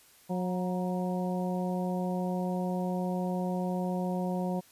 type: harmonic tone with a mistuned harmonic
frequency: 181.4 Hz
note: F#3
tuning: 34 cents flat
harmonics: 1 / 2 / 3 / 4 / 5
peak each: -30 / -38 / -37 / -39 / -42 dBFS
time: 0.29-4.61 s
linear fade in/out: 20 ms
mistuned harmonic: 5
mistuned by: +54 cents
effects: white hiss -59 dBFS RMS until 4.71 s + resampled to 32000 Hz